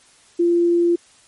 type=tone; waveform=sine; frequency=344.1 Hz; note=F4; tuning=26 cents flat; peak=-13 dBFS; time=0.39-0.96 s; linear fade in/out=10 ms; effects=white hiss -52 dBFS RMS until 1.27 s + MP3 48 kbps